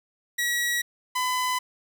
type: tone pair in turn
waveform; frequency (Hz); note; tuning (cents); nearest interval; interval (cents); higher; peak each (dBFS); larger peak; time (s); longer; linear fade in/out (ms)
sawtooth; 1920 / 1006.9; B6 / B5; -49 / +33; major seventh; 1118; first; -20; neither; 0.38-0.82 / 1.15-1.59; neither; 10
effects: 9-bit